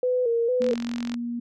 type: tone with vibrato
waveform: sine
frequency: 482.9 Hz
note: B4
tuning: 39 cents flat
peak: -20 dBFS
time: 0.03-0.74 s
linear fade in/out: 2 ms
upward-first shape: square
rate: 2.2 Hz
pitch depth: 66 cents each way
type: tone with pitch glide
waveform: sine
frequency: 235.7 to 237.8 Hz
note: A#3 to A#3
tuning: +19 to +35 cents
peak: -27 dBFS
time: 0.6-1.4 s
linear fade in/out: 10 ms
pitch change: +16 cents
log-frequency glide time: 0.81-0.97 s
type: click train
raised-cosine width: 0.2 ms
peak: -18 dBFS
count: 24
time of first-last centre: 0.62-1.142 s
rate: 44.1 Hz
effects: none